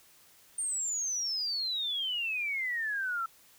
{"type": "exponential sweep", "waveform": "sine", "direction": "down", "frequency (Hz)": [8930, 1318.5], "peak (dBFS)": -30, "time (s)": [0.58, 3.26], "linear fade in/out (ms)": 5, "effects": ["white hiss -60 dBFS RMS until 3.58 s"]}